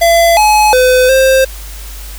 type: tone with pitch steps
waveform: square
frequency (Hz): 676 / 849 / 507 / 528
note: E5 / G#5 / B4 / C5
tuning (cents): +43 / +38 / +45 / +16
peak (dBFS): -6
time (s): 0.01-1.45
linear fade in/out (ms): 10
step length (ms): 360
effects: added 50 Hz sine -25 dBFS peak until 2.18 s + white hiss -32 dBFS RMS until 2.18 s